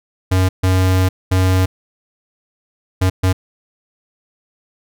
square tone bursts at uneven times, 93.1 Hz, F#2, 11 cents sharp, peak -12 dBFS, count 5, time 0.31-0.49 / 0.63-1.09 / 1.31-1.66 / 3.01-3.1 / 3.23-3.33 s, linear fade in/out 10 ms, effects none

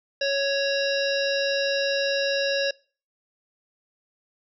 harmonic tone, 554.4 Hz, C#5, in tune, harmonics 1 / 3 / 5 / 7 / 9 / 10, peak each -24 / -29 / -31 / -32 / -34 / -34 dBFS, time 0.21-2.71 s, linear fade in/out 5 ms, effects noise-tail reverb RT60 0.4 s tail -24 dB re dry

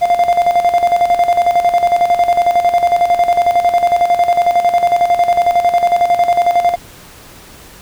triangle tone with tremolo, 698.5 Hz, F5, in tune, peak -5 dBFS, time 0.01-6.76 s, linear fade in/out 20 ms, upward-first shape square, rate 11 Hz, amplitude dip 65%, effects pink hiss -38 dBFS RMS until 7.81 s

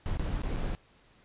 brown noise with dropouts, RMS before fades -31 dBFS, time 0.06-0.75 s, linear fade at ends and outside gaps 0 ms, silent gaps 0.172-0.196 / 0.296-0.3 / 0.418-0.435 / 0.561-0.567 s, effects pink hiss -62 dBFS RMS until 1.24 s + resampled to 8000 Hz

